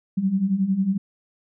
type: beating tone pair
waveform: sine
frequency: 185 / 196 Hz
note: F#3 / G3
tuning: 0 / 0 cents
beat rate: 11 Hz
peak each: -25 / -20 dBFS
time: 0.17-0.98 s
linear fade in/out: 10 ms
effects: none